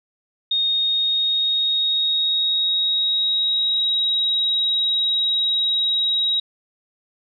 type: tone with pitch glide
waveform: sine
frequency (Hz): 3709 to 3820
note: A#7 to A#7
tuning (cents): -9 to +42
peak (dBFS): -17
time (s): 0.51-6.4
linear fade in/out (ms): 5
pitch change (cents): +51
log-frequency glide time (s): 0.65-3.85
effects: none